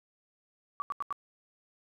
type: tone bursts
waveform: sine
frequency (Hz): 1146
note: D6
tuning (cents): -43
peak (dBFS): -30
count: 4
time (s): 0.8-1.126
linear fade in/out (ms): 0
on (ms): 20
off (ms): 82
effects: none